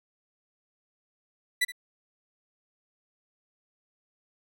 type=tone with echo; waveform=30% pulse; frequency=1975.5 Hz; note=B6; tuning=in tune; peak=-19 dBFS; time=1.61-1.65 s; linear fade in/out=10 ms; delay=71 ms; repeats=1; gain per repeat=-15 dB; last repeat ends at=1.721 s; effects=none